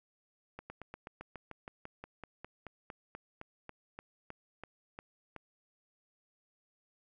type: slowing click train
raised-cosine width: 0.5 ms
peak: -29 dBFS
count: 23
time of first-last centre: 0.59-5.363 s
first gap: 110 ms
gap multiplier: 1.06
effects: none